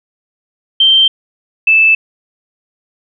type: tone pair in turn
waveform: sine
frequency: 3136 / 2632 Hz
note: G7 / E7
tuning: 0 / -3 cents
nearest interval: minor third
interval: 303 cents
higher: first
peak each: -5 dBFS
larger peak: neither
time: 0.8-1.08 / 1.67-1.95 s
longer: neither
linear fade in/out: 5 ms
effects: none